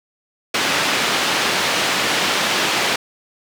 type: band-pass noise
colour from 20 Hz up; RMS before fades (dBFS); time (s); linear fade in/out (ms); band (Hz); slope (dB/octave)
white; -19; 0.54-2.96; 5; 170 to 3600; 12
effects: none